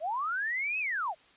sine linear two-way sweep, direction up then down, 583 to 2613 to 583 Hz, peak -29 dBFS, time 0-1.15 s, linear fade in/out 50 ms, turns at 0.79 s, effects white hiss -60 dBFS RMS until 1.36 s + resampled to 8000 Hz

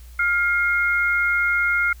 sine tone pair together, 1405 / 2140 Hz, F6 / C7, +10 / +38 cents, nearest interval perfect fifth, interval 728 cents, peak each -19 / -21 dBFS, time 0.19-1.93 s, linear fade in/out 5 ms, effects added 60 Hz sine -39 dBFS peak until 2 s + white hiss -53 dBFS RMS until 2 s

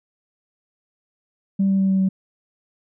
sine tone with pitch steps, 195.1 / 193.86 / 192.64 / 191.42 / 190.2 Hz, G3 / G3 / G3 / G3 / F#3, -8 / -19 / -30 / -41 / +48 cents, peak -14 dBFS, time 1.59-2.09 s, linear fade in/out 10 ms, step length 100 ms, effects tanh soft clip ceiling -12 dBFS

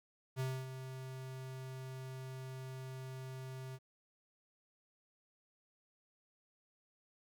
square tone with ADSR envelope, 130.81 Hz, C3, in tune, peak -35 dBFS, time 0.36-3.79 s, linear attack 41 ms, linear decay 260 ms, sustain -10 dB, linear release 45 ms, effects 12-bit

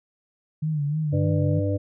sine tone with vibrato, 150 Hz, D3, 37 cents sharp, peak -22 dBFS, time 0.62-1.6 s, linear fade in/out 10 ms, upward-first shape sine, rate 3.3 Hz, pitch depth 82 cents each way
harmonic tone, 99.2 Hz, G2, 21 cents sharp, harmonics 1 / 3 / 5 / 6, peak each -23 / -28 / -30 / -31 dBFS, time 1.12-1.78 s, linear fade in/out 20 ms
effects none

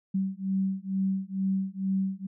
sine beating tone pair, 191 / 193.2 Hz, G3 / G3, -45 / -25 cents, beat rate 2.2 Hz, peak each -29 dBFS, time 0.14-2.27 s, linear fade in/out 10 ms, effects none

